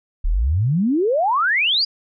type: exponential sweep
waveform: sine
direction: up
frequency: 33.24 to 4978 Hz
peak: -15 dBFS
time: 0.24-1.85 s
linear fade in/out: 10 ms
effects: none